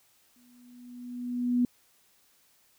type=tone with exponential growth; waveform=sine; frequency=245 Hz; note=B3; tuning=14 cents flat; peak=-20 dBFS; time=0.36-1.65 s; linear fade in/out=2 ms; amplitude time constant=280 ms; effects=white hiss -65 dBFS RMS until 2.78 s